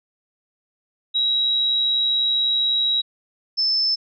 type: tone pair in turn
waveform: sine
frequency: 3856 / 5267 Hz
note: B7 / E8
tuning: -42 / -2 cents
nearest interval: perfect fourth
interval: 540 cents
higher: second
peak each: -17 dBFS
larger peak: neither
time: 1.14-3.02 / 3.57-3.96 s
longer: first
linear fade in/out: 20 ms
effects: none